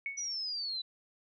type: tone with exponential decay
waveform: sine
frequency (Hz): 2217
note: C#7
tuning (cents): 0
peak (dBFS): -31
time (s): 0.06-0.34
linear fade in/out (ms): 1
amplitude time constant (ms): 60
type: linear sweep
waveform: sine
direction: down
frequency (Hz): 5920 to 3940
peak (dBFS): -34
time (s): 0.17-0.82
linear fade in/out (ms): 10
effects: none